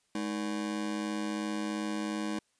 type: ring-modulated tone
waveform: 40% pulse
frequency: 263.2 Hz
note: C4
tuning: 10 cents sharp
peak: -28 dBFS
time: 0.15-2.39 s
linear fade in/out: 2 ms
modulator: 51.4 Hz
effects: white hiss -73 dBFS RMS until 2.59 s + resampled to 22050 Hz